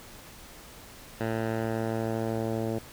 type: tone with low-pass filter sweep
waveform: 10% pulse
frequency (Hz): 112.5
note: A2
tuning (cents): +39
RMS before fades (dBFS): -30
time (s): 1.2-2.79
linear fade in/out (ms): 10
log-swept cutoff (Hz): 2000 to 610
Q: 0.93
effects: pink hiss -48 dBFS RMS until 2.92 s